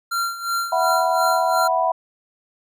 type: tone with tremolo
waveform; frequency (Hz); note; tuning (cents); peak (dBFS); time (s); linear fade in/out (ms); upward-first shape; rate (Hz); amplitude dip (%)
square; 1376; F6; -26; -20; 0.11-1.68; 10; sine; 2.8; 75
type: chord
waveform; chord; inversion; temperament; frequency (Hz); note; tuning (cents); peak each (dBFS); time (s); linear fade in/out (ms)
sine; E suspended second; none; equal with one note detuned; 659.3 / 740 / 984.9; E5 / F#5 / B5; 0 / 0 / -5; -21; 0.72-1.92; 5
effects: none